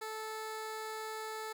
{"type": "tone", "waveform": "15% pulse", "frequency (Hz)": 437.1, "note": "A4", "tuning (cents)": -11, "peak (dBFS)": -33, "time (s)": [0.01, 1.53], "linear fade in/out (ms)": 10, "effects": []}